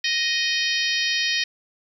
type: harmonic tone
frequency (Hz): 622.3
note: D#5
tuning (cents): 0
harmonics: 3 / 4 / 5 / 6 / 7 / 8 / 9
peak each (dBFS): -26 / -27 / -28 / -29 / -29 / -30 / -31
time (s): 0.04-1.44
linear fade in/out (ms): 5
effects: 9-bit